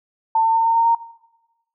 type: tone with pitch steps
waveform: sine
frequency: 896 / 901.7 / 907.5 / 913.2 / 919.1 / 924.9 Hz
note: A5 / A5 / A#5 / A#5 / A#5 / A#5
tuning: +31 / +42 / -47 / -36 / -25 / -14 cents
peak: -13 dBFS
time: 0.35-0.95 s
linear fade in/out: 5 ms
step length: 100 ms
effects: noise-tail reverb RT60 1.0 s tail -19 dB re dry